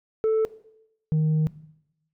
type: tone pair in turn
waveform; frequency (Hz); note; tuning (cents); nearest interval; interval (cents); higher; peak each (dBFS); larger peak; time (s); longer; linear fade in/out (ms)
sine; 440 / 155.56; A4 / D#3; 0 / 0; octave + tritone; 1800; first; -16; neither; 0.24-0.45 / 1.12-1.47; second; 0
effects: noise-tail reverb RT60 0.8 s tail -19 dB re dry + tanh soft clip ceiling -18 dBFS